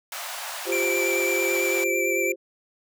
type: high-pass noise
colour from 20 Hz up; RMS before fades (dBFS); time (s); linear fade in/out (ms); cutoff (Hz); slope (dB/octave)
pink; -34; 0.12-1.84; 2; 610; 48
type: chord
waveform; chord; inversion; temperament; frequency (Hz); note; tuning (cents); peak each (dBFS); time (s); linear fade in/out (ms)
sine; F suspended second; none; equal; 349.2 / 392 / 523.3; F4 / G4 / C5; 0 / 0 / 0; -28; 0.65-2.36; 50
type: tone with vibrato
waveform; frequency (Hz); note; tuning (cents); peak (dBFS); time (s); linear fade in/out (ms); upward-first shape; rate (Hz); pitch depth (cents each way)
square; 2340; D7; -7; -25; 0.72-2.32; 2; triangle; 9; 23
effects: none